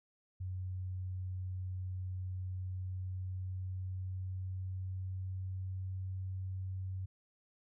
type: tone with pitch glide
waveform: sine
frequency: 92.5 to 94.06 Hz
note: F#2 to F#2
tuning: 0 to +29 cents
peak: -37 dBFS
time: 0.4-7.06 s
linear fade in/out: 10 ms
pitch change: +29 cents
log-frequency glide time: 2.41-6.15 s
effects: none